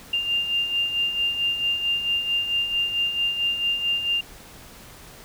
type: beating tone pair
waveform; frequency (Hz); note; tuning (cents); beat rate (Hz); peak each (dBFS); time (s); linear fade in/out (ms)
sine; 2794 / 2798.5; F7 / F7; 0 / +3; 4.5; -30 / -22; 0.13-4.21; 5
effects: pink hiss -45 dBFS RMS until 5.24 s